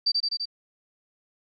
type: tone with echo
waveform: sine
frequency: 4655 Hz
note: D8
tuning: 16 cents flat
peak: -19 dBFS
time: 0.06-0.12 s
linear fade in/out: 10 ms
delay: 84 ms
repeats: 4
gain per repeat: -2 dB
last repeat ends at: 0.456 s
effects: none